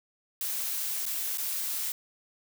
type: noise with dropouts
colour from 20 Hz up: blue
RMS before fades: -32 dBFS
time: 0.41-1.92 s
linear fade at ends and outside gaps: 1 ms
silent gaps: 1.055-1.063 / 1.374-1.382 s
effects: none